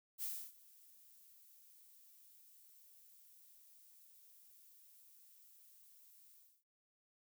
violet noise with ADSR envelope, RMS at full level -41 dBFS, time 0.18-6.64 s, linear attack 47 ms, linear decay 290 ms, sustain -23 dB, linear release 280 ms, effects none

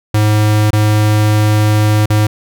square tone with dropouts, 106.3 Hz, G#2, 41 cents sharp, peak -9 dBFS, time 0.14-2.27 s, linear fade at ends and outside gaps 5 ms, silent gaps 0.706-0.73 / 2.059-2.101 s, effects none

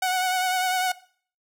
sawtooth tone with vibrato, 740 Hz, F#5, in tune, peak -18 dBFS, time 0.02-0.92 s, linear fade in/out 5 ms, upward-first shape sine, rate 10 Hz, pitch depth 28 cents each way, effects noise-tail reverb RT60 0.5 s tail -19 dB re dry

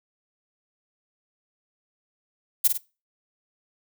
violet noise with echo, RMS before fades -17 dBFS, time 2.64-2.68 s, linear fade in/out 10 ms, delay 50 ms, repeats 2, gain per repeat -6 dB, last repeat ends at 2.78 s, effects noise-tail reverb RT60 0.3 s tail -21 dB re dry

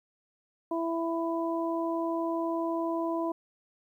harmonic tone, 331.9 Hz, E4, 12 cents sharp, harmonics 1 / 2 / 3, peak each -30 / -33 / -35 dBFS, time 0.71-3.32 s, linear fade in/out 5 ms, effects 11-bit

